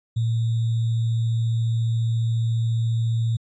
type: tone with sample-and-hold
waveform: sine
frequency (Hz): 114.3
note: A#2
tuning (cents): -34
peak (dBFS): -19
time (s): 0.16-3.37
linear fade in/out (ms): 10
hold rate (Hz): 3675
effects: resampled to 16000 Hz